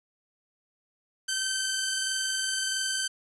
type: tone pair together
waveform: 10% pulse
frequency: 1543 / 1564.5 Hz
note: G6 / G6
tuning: -28 / -4 cents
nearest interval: unison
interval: 24 cents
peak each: -19 / -28 dBFS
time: 1.28-3.08 s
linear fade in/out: 10 ms
effects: resampled to 24000 Hz